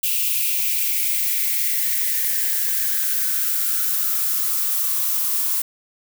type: noise with high-pass filter sweep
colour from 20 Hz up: violet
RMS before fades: -21 dBFS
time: 0.03-5.62 s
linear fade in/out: 5 ms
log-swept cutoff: 2700 to 990 Hz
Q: 5.4
effects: none